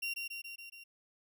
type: tone with echo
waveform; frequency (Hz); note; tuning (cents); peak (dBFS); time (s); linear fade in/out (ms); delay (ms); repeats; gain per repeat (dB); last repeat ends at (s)
35% pulse; 2758; F7; -22; -33; 0.02-0.14; 10; 140; 5; -3; 0.84
effects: none